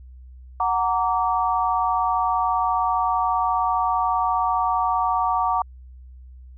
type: chord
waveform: sine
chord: Gb augmented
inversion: none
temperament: just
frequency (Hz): 740 / 925 / 1156.2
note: Gb5 / Bb5 / D6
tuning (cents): 0 / -14 / -27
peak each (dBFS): -23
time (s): 0.6-5.62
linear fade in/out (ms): 2
effects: added 63 Hz sine -40 dBFS peak until 6.57 s